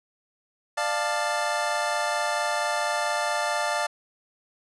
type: chord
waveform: 25% pulse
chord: D minor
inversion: none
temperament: equal with one note detuned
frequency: 594.8 / 698.5 / 880 Hz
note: D5 / F5 / A5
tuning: +22 / 0 / 0 cents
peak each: -25 dBFS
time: 0.77-3.87 s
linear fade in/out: 10 ms
effects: resampled to 24000 Hz